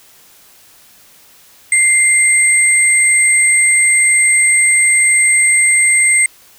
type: tone pair together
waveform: sine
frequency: 2093 / 8372 Hz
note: C7 / C9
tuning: 0 / 0 cents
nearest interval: 2 octaves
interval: 2400 cents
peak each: -10 dBFS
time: 1.72-6.26 s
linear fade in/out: 2 ms
effects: tanh soft clip ceiling 0 dBFS + white hiss -45 dBFS RMS until 6.58 s